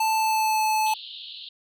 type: tone with pitch glide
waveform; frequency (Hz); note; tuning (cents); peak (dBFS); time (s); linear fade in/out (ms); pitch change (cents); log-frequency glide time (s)
square; 880 to 866.9; A5 to A5; 0 to -26; -21; 0-0.94; 5; -26; 0.16-0.62
type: band-pass noise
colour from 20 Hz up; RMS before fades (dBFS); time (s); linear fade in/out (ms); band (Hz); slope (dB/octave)
pink; -40; 0.86-1.49; 5; 2900 to 4300; 96
effects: none